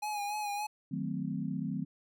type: tone with vibrato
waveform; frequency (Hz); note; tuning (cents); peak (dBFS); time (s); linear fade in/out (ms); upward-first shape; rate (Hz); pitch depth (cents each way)
square; 830.6; G#5; 0; -34; 0.02-0.67; 10; sine; 3.5; 40
type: chord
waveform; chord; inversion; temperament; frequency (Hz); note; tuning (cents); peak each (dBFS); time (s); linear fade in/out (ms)
sine; D# diminished seventh; none; equal with one note detuned; 155.56 / 185 / 220 / 258.2; D#3 / F#3 / A3 / C4; 0 / 0 / 0 / -23; -38 / -37 / -39 / -38; 0.91-1.85; 10
effects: none